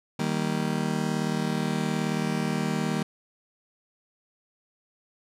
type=chord; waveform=35% pulse; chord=Eb major; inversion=none; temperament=just; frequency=155.56 / 194.45 / 233.3 Hz; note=Eb3 / G3 / Bb3; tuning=0 / -14 / +2 cents; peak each=-28 dBFS; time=0.19-3.03 s; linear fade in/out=5 ms; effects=low-pass 10000 Hz 12 dB/octave